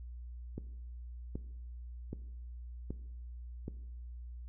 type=click train; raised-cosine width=3 ms; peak=-26 dBFS; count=5; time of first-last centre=0.58-3.681 s; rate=1.29 Hz; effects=noise-tail reverb RT60 0.9 s tail -17 dB re dry + added 60 Hz sine -43 dBFS peak until 4.48 s